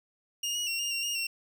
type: tone with pitch steps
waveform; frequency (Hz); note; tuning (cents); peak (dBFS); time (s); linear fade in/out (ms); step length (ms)
25% pulse; 2839 / 2900 / 2738 / 2827 / 2755 / 2841 / 2729; F7 / F#7 / F7 / F7 / F7 / F7 / F7; +28 / -35 / -35 / +20 / -24 / +29 / -41; -26; 0.43-1.27; 5; 120
effects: none